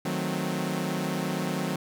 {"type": "chord", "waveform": "sawtooth", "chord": "D# diminished seventh", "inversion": "none", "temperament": "equal with one note detuned", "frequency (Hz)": [155.56, 184.36, 220, 261.6], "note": ["D#3", "F#3", "A3", "C4"], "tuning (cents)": [0, -6, 0, 0], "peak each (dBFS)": [-29, -27, -32, -30], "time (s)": [0.05, 1.76], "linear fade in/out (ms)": 5, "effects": []}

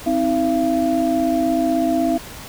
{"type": "tone cluster", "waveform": "sine", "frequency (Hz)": [262.1, 318.3, 680], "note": ["C4", "D#4", "F5"], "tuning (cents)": [3, 39, -46], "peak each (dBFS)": -20, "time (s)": [0.06, 2.18], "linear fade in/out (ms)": 10, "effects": ["pink hiss -36 dBFS RMS until 2.48 s"]}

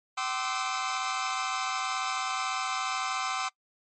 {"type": "tone cluster", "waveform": "sawtooth", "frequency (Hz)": [766, 1042, 1187, 1301], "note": ["G5", "C6", "D6", "E6"], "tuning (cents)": [-40, -7, 18, -23], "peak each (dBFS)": -31, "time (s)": [0.17, 3.49], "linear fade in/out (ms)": 10, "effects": ["noise-tail reverb RT60 0.1 s tail -24 dB re dry", "MP3 32 kbps"]}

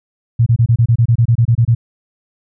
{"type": "tone bursts", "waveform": "sine", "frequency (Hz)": 116.8, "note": "A#2", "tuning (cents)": 4, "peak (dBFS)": -7, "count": 14, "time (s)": [0.39, 1.75], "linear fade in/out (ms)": 10, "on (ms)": 73, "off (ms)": 26, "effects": []}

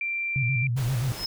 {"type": "tone", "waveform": "sine", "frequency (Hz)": 2359, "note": "D7", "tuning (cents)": 7, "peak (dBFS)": -26, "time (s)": [0.01, 0.67], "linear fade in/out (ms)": 2}
{"type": "tone with vibrato", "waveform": "sine", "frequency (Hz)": 126, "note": "B2", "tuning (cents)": 35, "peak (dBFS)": -23, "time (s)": [0.36, 1.12], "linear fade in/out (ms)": 0, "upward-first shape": "square", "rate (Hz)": 7.6, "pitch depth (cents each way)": 110}
{"type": "noise", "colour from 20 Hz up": "pink", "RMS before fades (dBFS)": -37, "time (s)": [0.76, 1.26], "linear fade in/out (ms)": 20}
{"type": "tone with exponential growth", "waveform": "triangle", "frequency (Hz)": 5160, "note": "E8", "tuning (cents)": -38, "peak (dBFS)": -23, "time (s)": [1.08, 1.26], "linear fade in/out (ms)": 2, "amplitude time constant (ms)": 39}
{"effects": []}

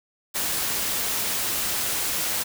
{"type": "noise", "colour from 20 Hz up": "white", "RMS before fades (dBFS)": -26, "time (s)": [0.34, 2.44], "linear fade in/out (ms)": 20, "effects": []}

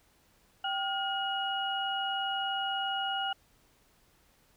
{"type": "tone cluster", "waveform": "sine", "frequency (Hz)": [780, 1423, 2897], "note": ["G5", "F6", "F#7"], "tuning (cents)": [-9, 32, -37], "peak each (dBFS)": [-33, -36, -34], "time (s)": [0.64, 3.33], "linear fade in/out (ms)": 5, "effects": ["pink hiss -66 dBFS RMS until 4.56 s"]}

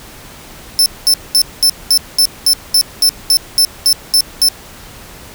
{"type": "tone bursts", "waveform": "sawtooth", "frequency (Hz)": 5300, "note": "E8", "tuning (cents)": 9, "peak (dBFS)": -4, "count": 14, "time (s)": [0.79, 4.486], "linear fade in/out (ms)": 0, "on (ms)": 69, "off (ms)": 210, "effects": ["pink hiss -35 dBFS RMS until 5.34 s"]}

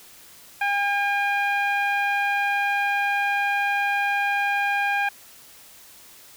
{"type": "tone with low-pass filter", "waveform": "sawtooth", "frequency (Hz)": 807, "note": "G#5", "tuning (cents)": -50, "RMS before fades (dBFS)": -23, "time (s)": [0.61, 5.09], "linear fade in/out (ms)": 5, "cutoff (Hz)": 2100, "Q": 4.6, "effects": ["white hiss -48 dBFS RMS until 6.36 s"]}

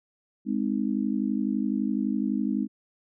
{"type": "chord", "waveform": "sine", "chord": "Ab major", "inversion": "none", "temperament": "just", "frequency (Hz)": [207.7, 259.6, 311.5], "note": ["Ab3", "C4", "Eb4"], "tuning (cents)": [0, -13, 2], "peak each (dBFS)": [-27, -28, -31], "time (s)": [0.45, 2.68], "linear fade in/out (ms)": 50, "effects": []}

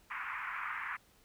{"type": "band-pass noise", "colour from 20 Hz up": "pink", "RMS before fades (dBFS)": -40, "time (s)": [0.1, 0.97], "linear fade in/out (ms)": 10, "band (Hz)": [1000, 2300], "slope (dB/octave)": 48, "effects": ["pink hiss -66 dBFS RMS until 1.24 s"]}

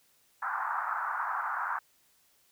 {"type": "band-pass noise", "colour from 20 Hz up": "white", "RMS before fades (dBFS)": -33, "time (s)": [0.42, 1.79], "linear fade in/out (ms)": 5, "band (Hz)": [820, 1500], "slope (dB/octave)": 48, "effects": ["white hiss -67 dBFS RMS until 2.51 s"]}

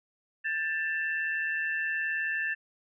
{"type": "tone cluster", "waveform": "sine", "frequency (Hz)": [1606, 1765, 2678], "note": ["G6", "A6", "E7"], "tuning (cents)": [41, 5, 27], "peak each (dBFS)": [-37, -29, -37], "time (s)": [0.44, 2.55], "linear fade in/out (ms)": 20, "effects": []}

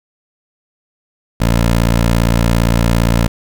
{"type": "tone", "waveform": "15% pulse", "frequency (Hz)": 57.5, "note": "A#1", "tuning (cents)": -23, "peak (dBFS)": -4, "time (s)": [1.4, 3.28], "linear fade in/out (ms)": 10, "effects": ["7-bit"]}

